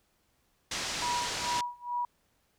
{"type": "low-pass noise", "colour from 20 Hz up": "white", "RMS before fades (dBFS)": -35, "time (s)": [0.71, 1.61], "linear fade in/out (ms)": 5, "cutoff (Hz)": 6700, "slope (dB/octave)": 24}
{"type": "tone with tremolo", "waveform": "sine", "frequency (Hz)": 969, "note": "B5", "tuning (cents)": -33, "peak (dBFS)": -28, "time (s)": [1.02, 2.05], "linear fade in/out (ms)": 2, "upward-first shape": "sine", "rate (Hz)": 2.3, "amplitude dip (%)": 95}
{"effects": ["pink hiss -72 dBFS RMS until 2.58 s"]}